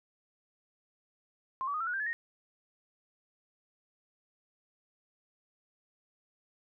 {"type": "tone with pitch steps", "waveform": "sine", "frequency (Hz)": [1055, 1143.9, 1240.2, 1344.7, 1457.9, 1580.7, 1713.9, 1858.2], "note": ["C6", "D6", "D#6", "E6", "F#6", "G6", "A6", "A#6"], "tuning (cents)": [14, -46, -6, 34, -26, 14, -46, -6], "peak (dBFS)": -31, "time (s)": [1.61, 2.13], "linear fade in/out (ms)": 0, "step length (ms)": 65, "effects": []}